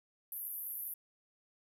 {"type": "band-pass noise", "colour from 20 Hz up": "white", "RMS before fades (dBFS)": -42, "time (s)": [0.32, 0.94], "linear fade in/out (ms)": 2, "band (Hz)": [11000, 14000], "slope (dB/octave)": 96, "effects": []}